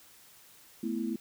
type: chord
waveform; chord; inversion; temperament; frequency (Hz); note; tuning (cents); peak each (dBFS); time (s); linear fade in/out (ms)
sine; A suspended second; none; just; 220 / 247.5 / 330; A3 / B3 / E4; 0 / +4 / +2; -34 / -35 / -35; 0.83-1.16; 5
effects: white hiss -57 dBFS RMS until 1.2 s